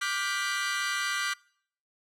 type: chord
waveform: sawtooth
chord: G dominant seventh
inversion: second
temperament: equal with one note detuned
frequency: 1174.7 / 1432 / 1568 / 1975.5 Hz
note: D6 / F6 / G6 / B6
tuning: 0 / +43 / 0 / 0 cents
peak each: -30 dBFS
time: 0.01-1.34 s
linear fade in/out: 10 ms
effects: noise-tail reverb RT60 0.6 s tail -25 dB re dry + low-pass 9000 Hz 12 dB/octave